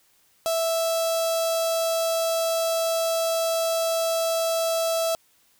sawtooth tone with notch filter, 659.3 Hz, E5, in tune, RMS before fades -24 dBFS, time 0.46-5.15 s, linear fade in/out 0 ms, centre 1900 Hz, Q 0.74, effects white hiss -62 dBFS RMS until 5.59 s

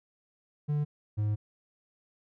triangle tone pair in turn, 147.8 / 105.51 Hz, D3 / G#2, +11 / +28 cents, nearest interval tritone, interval 583 cents, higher first, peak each -24 dBFS, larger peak neither, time 0.68-0.85 / 1.17-1.36 s, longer second, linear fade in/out 20 ms, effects none

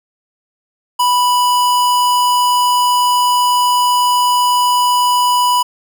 square tone, 986 Hz, B5, 3 cents flat, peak -11 dBFS, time 0.99-5.63 s, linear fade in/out 10 ms, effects none

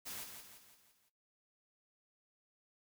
white noise with echo, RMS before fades -45 dBFS, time 0.05-0.25 s, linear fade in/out 20 ms, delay 170 ms, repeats 5, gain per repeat -6 dB, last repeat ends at 1.1 s, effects noise-tail reverb RT60 0.2 s tail -18 dB re dry

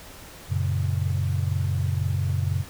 sine chord, F# major, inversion none, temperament equal, 92.5 / 116.54 / 138.59 Hz, F#2 / A#2 / C#3, 0 / 0 / 0 cents, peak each -24 / -29 / -27 dBFS, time 0.48-2.65 s, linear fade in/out 50 ms, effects pink hiss -44 dBFS RMS until 2.69 s

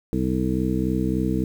harmonic tone, 63.5 Hz, B1, 49 cents sharp, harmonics 1 / 2 / 3 / 4 / 5 / 7, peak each -29 / -29 / -25 / -27 / -26 / -31 dBFS, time 0.13-1.44 s, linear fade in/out 0 ms, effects 8-bit

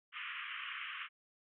white band-pass noise, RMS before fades -44 dBFS, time 0.12-1.09 s, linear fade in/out 50 ms, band 1100 to 3100 Hz, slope 96 dB/octave, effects none

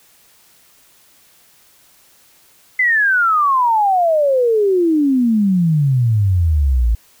sine exponential sweep, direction down, 2052 to 54 Hz, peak -11 dBFS, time 2.79-6.95 s, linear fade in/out 5 ms, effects white hiss -51 dBFS RMS until 7.2 s

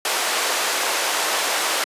pink band-pass noise, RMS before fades -22 dBFS, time 0.05-1.84 s, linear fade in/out 2 ms, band 560 to 11000 Hz, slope 12 dB/octave, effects high-pass 300 Hz 12 dB/octave + resampled to 32000 Hz

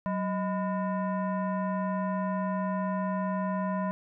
sine tone with frequency modulation, 187.8 Hz, F#3, 26 cents sharp, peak -27 dBFS, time 0.06-3.91 s, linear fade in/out 0 ms, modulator 815 Hz, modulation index 0.99, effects none

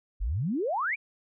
sine exponential sweep, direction up, 41.2 to 2477 Hz, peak -26 dBFS, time 0.2-0.96 s, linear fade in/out 20 ms, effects none

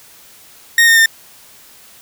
40% pulse tone with pitch steps, 1856 / 1831.5 / 1807.3 Hz, A#6 / A#6 / A6, -8 / -31 / +46 cents, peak -6 dBFS, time 0.78-1.059 s, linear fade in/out 2 ms, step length 93 ms, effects white hiss -43 dBFS RMS until 2.01 s

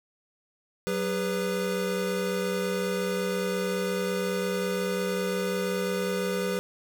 square tone cluster, 186.8 / 405.8 / 494.8 Hz, F#3 / G#4 / B4, +17 / -40 / +3 cents, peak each -32 / -32 / -31 dBFS, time 0.87-6.59 s, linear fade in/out 0 ms, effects none

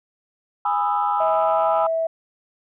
sine chord, E major seventh, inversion first, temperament just, 824.1 / 988.9 / 1236.1 / 1318.5 Hz, G#5 / B5 / D#6 / E6, -14 / +2 / -12 / 0 cents, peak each -21 / -24 / -27 / -25 dBFS, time 0.65-1.87 s, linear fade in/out 5 ms
sine tone with pitch glide, 643 to 653.1 Hz, E5 to E5, -43 to -16 cents, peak -19 dBFS, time 1.2-2.07 s, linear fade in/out 5 ms, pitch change +27 cents, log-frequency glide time 1.32-1.64 s
effects tanh soft clip ceiling -8 dBFS

